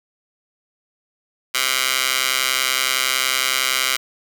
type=tone with high-pass filter; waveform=15% pulse; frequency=130.81 Hz; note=C3; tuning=in tune; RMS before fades=-20 dBFS; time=1.54-3.97 s; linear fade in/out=10 ms; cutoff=2100 Hz; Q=0.92; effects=none